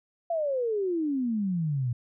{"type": "exponential sweep", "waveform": "sine", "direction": "down", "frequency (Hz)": [692, 116.54], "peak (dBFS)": -25, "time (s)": [0.3, 1.93], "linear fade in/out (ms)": 5, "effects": []}